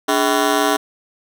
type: ring-modulated tone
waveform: 15% pulse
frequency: 354.5 Hz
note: F4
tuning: 26 cents sharp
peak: -5 dBFS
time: 0.08-0.77 s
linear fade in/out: 10 ms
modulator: 63.6 Hz
effects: none